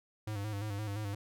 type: tone with vibrato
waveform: square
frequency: 103.83 Hz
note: G#2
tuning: in tune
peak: -36 dBFS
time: 0.27-1.15 s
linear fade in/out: 5 ms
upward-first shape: square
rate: 5.8 Hz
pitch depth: 59 cents each way
effects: none